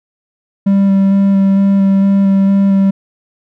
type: tone with vibrato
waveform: triangle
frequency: 196 Hz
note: G3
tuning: in tune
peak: -5 dBFS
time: 0.66-2.91 s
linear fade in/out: 10 ms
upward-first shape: square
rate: 2.2 Hz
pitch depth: 10 cents each way
effects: none